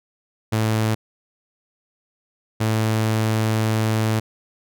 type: tone pair in turn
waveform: sawtooth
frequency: 110 / 110 Hz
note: A2 / A2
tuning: 0 / 0 cents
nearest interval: unison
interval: 0 cents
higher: neither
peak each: -14 dBFS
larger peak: neither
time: 0.52-0.95 / 2.6-4.2 s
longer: second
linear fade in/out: 10 ms
effects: none